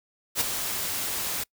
white noise with ADSR envelope, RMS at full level -22 dBFS, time 0.35-1.44 s, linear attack 60 ms, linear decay 8 ms, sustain -8 dB, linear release 11 ms, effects noise-tail reverb RT60 0.1 s tail -26 dB re dry

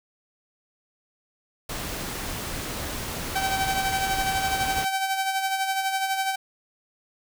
pink noise, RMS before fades -32 dBFS, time 1.69-4.85 s, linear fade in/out 5 ms
sawtooth tone with tremolo, 771 Hz, G5, 29 cents flat, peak -18 dBFS, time 3.35-6.36 s, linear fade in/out 10 ms, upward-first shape sine, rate 12 Hz, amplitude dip 50%
effects none

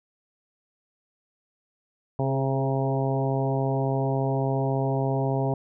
harmonic tone with a mistuned harmonic, 134.5 Hz, C3, 48 cents sharp, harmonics 1 / 2 / 3 / 4 / 5 / 6 / 7, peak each -25 / -31 / -30 / -33 / -31 / -35 / -36 dBFS, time 2.19-5.54 s, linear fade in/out 2 ms, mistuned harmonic 3, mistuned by +15 cents, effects none

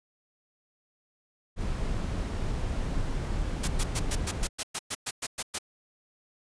brown noise, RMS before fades -30 dBFS, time 1.56-4.49 s, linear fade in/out 50 ms
white noise bursts, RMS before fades -30 dBFS, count 13, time 3.63-5.587 s, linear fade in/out 10 ms, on 49 ms, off 110 ms
effects resampled to 22050 Hz

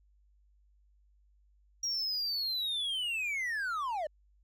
triangle linear sweep, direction down, 5680 to 575 Hz, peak -30 dBFS, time 1.83-4.07 s, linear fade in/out 5 ms, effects added 50 Hz sine -63 dBFS peak until 4.43 s

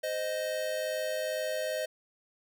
square tone pair together, 519 / 621.3 Hz, C5 / D#5, -14 / -3 cents, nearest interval minor third, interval 311 cents, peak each -36 / -33 dBFS, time 0.03-1.86 s, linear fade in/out 10 ms, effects none

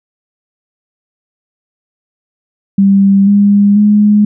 sine tone with pitch steps, 196.8 / 202.6 / 208.5 Hz, G3 / G#3 / G#3, +7 / -43 / +7 cents, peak -4 dBFS, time 2.78-4.25 s, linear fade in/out 5 ms, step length 490 ms, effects none

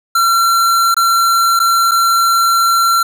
square tone with dropouts, 1362 Hz, F6, 44 cents flat, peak -10 dBFS, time 0.15-3.03 s, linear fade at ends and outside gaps 5 ms, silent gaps 0.944-0.966 / 1.593-1.599 / 1.912-1.916 s, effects none

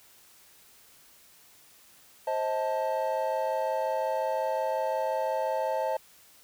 triangle chord, A diminished, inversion first, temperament just, 528 / 633.6 / 880 Hz, C5 / Eb5 / A5, +16 / +31 / 0 cents, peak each -29 dBFS, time 2.27-5.97 s, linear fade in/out 5 ms, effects white hiss -57 dBFS RMS until 6.43 s

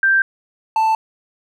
sine / triangle tone pair in turn, 1574 / 883.4 Hz, G6 / A5, +7 / +7 cents, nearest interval minor seventh, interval 1000 cents, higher first, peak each -11 dBFS, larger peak neither, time 0.03-0.22 / 0.76-0.95 s, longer neither, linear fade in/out 2 ms, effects none

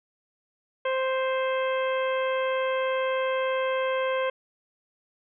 harmonic tone with a mistuned harmonic, 523.3 Hz, C5, in tune, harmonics 1 / 2 / 3 / 4 / 5 / 6, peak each -25 / -31 / -35 / -37 / -39 / -41 dBFS, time 0.85-4.3 s, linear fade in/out 5 ms, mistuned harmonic 6, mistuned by +28 cents, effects none

